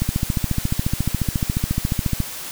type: click train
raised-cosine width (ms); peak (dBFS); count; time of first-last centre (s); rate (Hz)
5; -7; 32; 0.02-2.203; 14.2
effects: white hiss -32 dBFS RMS until 2.51 s